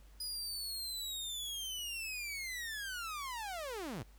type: linear sweep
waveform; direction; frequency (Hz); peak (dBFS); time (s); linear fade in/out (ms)
sawtooth; down; 4978 to 94.4; -36; 0.2-4.03; 5
effects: added 50 Hz sine -56 dBFS peak until 4.18 s + pink hiss -67 dBFS RMS until 4.18 s